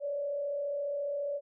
sine tone with frequency modulation, 572 Hz, D5, 46 cents flat, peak -31 dBFS, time 0-1.41 s, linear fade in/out 50 ms, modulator 34.6 Hz, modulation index 0.41, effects none

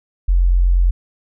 sine tone, 44.34 Hz, F1, 27 cents sharp, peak -10 dBFS, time 0.28-0.91 s, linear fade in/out 10 ms, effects none

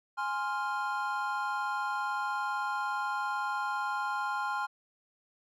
triangle chord, F minor, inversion first, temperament equal, 830.6 / 1046.5 / 1396.9 Hz, Ab5 / C6 / F6, 0 / 0 / 0 cents, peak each -33 dBFS, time 0.17-4.67 s, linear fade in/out 20 ms, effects none

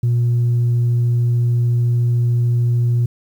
sine tone, 119.8 Hz, A#2, 48 cents sharp, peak -11 dBFS, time 0.03-3.06 s, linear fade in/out 5 ms, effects tanh soft clip ceiling -11 dBFS + 8-bit

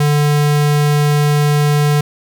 square tone, 147.3 Hz, D3, 6 cents sharp, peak -11 dBFS, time 0-2.01 s, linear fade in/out 5 ms, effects none

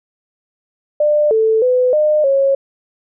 sine tone with pitch steps, 597 / 442 / 503 / 607 / 547 Hz, D5 / A4 / B4 / D#5 / C#5, +28 / +8 / +32 / -43 / -23 cents, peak -10 dBFS, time 1-2.55 s, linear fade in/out 5 ms, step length 310 ms, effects none

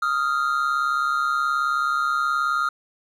triangle tone pair together, 1248.2 / 1387 Hz, D#6 / F6, +5 / -12 cents, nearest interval major second, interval 183 cents, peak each -21 dBFS, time 0.02-2.69 s, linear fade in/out 5 ms, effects none

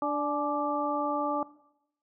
harmonic tone with a mistuned harmonic, 293.7 Hz, D4, in tune, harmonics 1 / 2 / 3 / 4, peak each -32 / -32 / -32 / -32 dBFS, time 0.02-1.43 s, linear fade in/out 2 ms, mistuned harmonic 3, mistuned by -53 cents, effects noise-tail reverb RT60 0.8 s tail -19 dB re dry

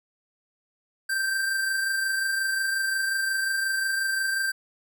square tone pair together, 1568 / 1593.6 Hz, G6 / G6, 0 / +28 cents, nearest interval unison, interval 28 cents, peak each -25 / -37 dBFS, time 1.09-4.52 s, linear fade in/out 10 ms, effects none

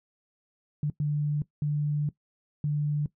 sine tone bursts at uneven times, 147.8 Hz, D3, 11 cents sharp, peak -24 dBFS, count 4, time 0.83-0.9 / 1-1.42 / 1.62-2.09 / 2.64-3.06 s, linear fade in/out 2 ms, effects noise-tail reverb RT60 0.1 s tail -18 dB re dry

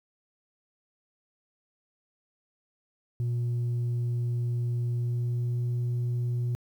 sine tone with pitch glide, 120 to 121.11 Hz, B2 to B2, -49 to -33 cents, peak -23 dBFS, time 3.2-6.55 s, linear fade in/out 0 ms, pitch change +16 cents, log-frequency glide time 4.99-5.63 s, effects tanh soft clip ceiling -25 dBFS + 10-bit

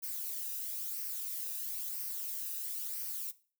violet noise with flanger, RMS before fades -39 dBFS, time 0.02-3.32 s, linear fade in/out 20 ms, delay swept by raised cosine 0.27 to 0.93 ms, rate 1 Hz, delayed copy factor -0.5, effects noise-tail reverb RT60 0.4 s tail -18 dB re dry

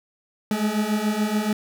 40% pulse beating tone pair, 207.7 / 214.7 Hz, G#3 / A3, 0 / -42 cents, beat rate 7 Hz, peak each -25 / -22 dBFS, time 0.51-1.53 s, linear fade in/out 2 ms, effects none

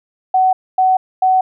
sine tone bursts, 750 Hz, F#5, 23 cents sharp, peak -9 dBFS, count 3, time 0.34-1.41 s, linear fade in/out 5 ms, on 190 ms, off 250 ms, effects none

